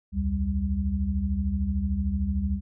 sine tone cluster, 66 / 79.3 / 197.7 Hz, C2 / D#2 / G3, +16 / +33 / +15 cents, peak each -28 dBFS, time 0.12-2.61 s, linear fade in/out 50 ms, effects none

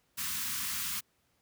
white band-stop noise, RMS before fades -35 dBFS, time 0.17-1.01 s, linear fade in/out 20 ms, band 260 to 1000 Hz, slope 48 dB/octave, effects pink hiss -73 dBFS RMS until 1.41 s + high-pass 60 Hz 12 dB/octave

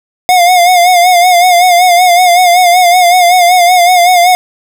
square tone with vibrato, 714 Hz, F5, 38 cents sharp, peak -4 dBFS, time 0.29-4.35 s, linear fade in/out 0 ms, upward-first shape sine, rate 5.3 Hz, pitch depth 60 cents each way, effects none

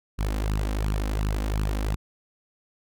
sawtooth tone with flanger, 51.91 Hz, G#1, in tune, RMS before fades -26 dBFS, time 0.18-1.96 s, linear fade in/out 20 ms, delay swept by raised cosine 0.69 to 3.89 ms, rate 2.8 Hz, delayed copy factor +0.7, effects none

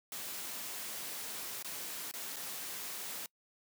white noise with dropouts, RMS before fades -42 dBFS, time 0.12-3.26 s, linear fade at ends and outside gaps 1 ms, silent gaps 1.626-1.646 / 2.113-2.138 / 2.36-2.366 s, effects noise-tail reverb RT60 0.1 s tail -25 dB re dry + high-pass 150 Hz 12 dB/octave

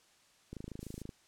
click train, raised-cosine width 3 ms, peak -30 dBFS, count 16, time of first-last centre 0.53-1.092 s, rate 26.7 Hz
violet noise, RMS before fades -49 dBFS, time 0.8-1.03 s, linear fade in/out 10 ms
effects white hiss -66 dBFS RMS until 1.27 s + low-pass 8000 Hz 12 dB/octave

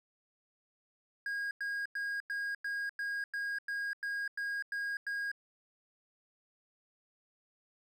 triangle tone bursts, 1633 Hz, G#6, 30 cents flat, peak -32 dBFS, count 12, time 1.26-5.316 s, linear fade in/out 2 ms, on 250 ms, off 96 ms, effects none

